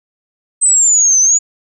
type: exponential two-way sweep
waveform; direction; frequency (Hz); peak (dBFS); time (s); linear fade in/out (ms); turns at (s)
sine; down then up; 8250 to 6060 to 6960; -7; 0.61-1.39; 20; 1.2
effects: none